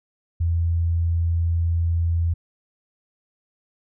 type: tone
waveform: sine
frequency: 84.1 Hz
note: E2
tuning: 35 cents sharp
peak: -18 dBFS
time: 0.4-2.34 s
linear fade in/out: 10 ms
effects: none